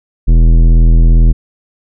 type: tone with tanh clipping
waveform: sine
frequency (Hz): 41.2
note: E1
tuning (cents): 0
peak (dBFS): -5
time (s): 0.27-1.33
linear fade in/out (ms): 20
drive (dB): 14
effects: none